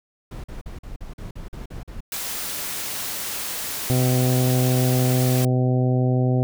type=noise bursts; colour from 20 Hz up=brown; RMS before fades=-34 dBFS; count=10; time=0.31-2.006 s; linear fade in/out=5 ms; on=130 ms; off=44 ms
type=noise; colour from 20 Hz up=white; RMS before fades=-29 dBFS; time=2.12-5.45 s; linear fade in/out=2 ms
type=harmonic tone; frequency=126.9 Hz; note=B2; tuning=47 cents sharp; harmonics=1 / 2 / 3 / 4 / 5 / 6; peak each=-18 / -24 / -28 / -30 / -32 / -34 dBFS; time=3.9-6.43 s; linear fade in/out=0 ms
effects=none